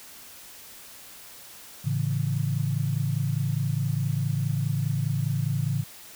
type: chord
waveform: sine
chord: A major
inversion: none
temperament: equal with one note detuned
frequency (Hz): 110 / 140.04 / 164.81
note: A2 / C#3 / E3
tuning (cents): 0 / +18 / 0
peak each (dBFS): -28 / -26 / -31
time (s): 1.84-5.84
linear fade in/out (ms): 20
effects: white hiss -46 dBFS RMS until 6.15 s